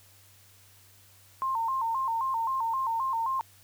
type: tone with vibrato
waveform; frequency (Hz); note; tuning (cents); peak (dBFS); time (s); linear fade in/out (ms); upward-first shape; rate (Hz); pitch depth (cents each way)
sine; 982; B5; -10; -26; 1.42-3.41; 0; square; 3.8; 130
effects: added 97 Hz sine -60 dBFS peak until 3.63 s + white hiss -58 dBFS RMS until 3.63 s